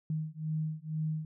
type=beating tone pair; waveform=sine; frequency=155.2 / 157.3 Hz; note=D#3 / D#3; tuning=-4 / +19 cents; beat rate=2.1 Hz; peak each=-35 / -35 dBFS; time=0.1-1.25 s; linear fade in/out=2 ms; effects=none